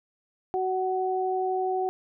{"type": "tone pair together", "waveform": "sine", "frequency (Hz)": [374, 748], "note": ["F#4", "F#5"], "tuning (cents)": [19, 19], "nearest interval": "octave", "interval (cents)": 1200, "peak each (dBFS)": -27, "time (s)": [0.54, 1.89], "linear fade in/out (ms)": 0, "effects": []}